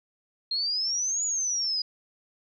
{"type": "exponential two-way sweep", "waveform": "sine", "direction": "up then down", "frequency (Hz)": [4186, 6930, 4884], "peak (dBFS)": -25, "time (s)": [0.51, 1.82], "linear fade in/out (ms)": 5, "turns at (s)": 1.24, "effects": []}